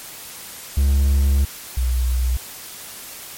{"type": "tone pair in turn", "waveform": ["triangle", "sine"], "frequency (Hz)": [69, 62.06], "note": ["C#2", "B1"], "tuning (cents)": [-7, 9], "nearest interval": "major second", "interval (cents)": 184, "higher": "first", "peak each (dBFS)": [-11, -16], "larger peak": "first", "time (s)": [[0.77, 1.45], [1.77, 2.37]], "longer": "first", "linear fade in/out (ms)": 5, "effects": ["white hiss -36 dBFS RMS until 3.37 s", "MP3 64 kbps"]}